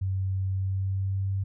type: tone with pitch glide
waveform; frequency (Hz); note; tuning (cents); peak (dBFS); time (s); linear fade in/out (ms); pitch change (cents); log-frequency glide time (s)
sine; 95.3 to 97.13; G2 to G2; -48 to -15; -25; 0.01-1.44; 10; +33; 0.49-1.32
effects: none